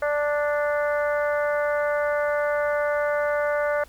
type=harmonic tone; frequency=293.7 Hz; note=D4; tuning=in tune; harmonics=2 / 3 / 4 / 5 / 6 / 7; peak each=-22 / -34 / -32 / -30 / -35 / -38 dBFS; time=0.02-3.84 s; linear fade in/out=5 ms; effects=added 60 Hz sine -53 dBFS peak until 3.88 s + pink hiss -53 dBFS RMS until 3.88 s